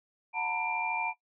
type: tone cluster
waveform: sine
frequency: 728 / 898 / 971 / 2373 Hz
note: F#5 / A5 / B5 / D7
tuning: -28 / +35 / -30 / +17 cents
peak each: -38 / -32 / -39 / -32 dBFS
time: 0.33-1.14 s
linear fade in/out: 50 ms
effects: noise-tail reverb RT60 0.1 s tail -17 dB re dry